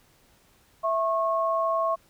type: tone pair together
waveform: sine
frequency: 658.7 / 1091 Hz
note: E5 / C#6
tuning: -1 / -28 cents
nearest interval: major sixth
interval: 873 cents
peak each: -25 dBFS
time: 0.83-1.96 s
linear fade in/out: 20 ms
effects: pink hiss -61 dBFS RMS until 2.09 s